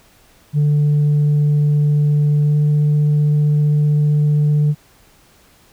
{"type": "tone with pitch glide", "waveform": "sine", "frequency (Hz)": [147.6, 148.71], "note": ["D3", "D3"], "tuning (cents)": [9, 22], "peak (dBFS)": -9, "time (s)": [0.53, 4.75], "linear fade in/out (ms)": 50, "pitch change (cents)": 13, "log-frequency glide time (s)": [2.42, 2.55], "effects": ["tanh soft clip ceiling -10 dBFS", "pink hiss -51 dBFS RMS until 5.72 s"]}